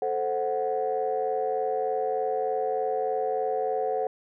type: chord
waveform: sine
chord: F# diminished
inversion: first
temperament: equal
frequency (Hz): 440 / 523.3 / 740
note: A4 / C5 / F#5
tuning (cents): 0 / 0 / 0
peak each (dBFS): -28 / -29 / -28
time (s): 0.02-4.07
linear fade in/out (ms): 2
effects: tanh soft clip ceiling -17 dBFS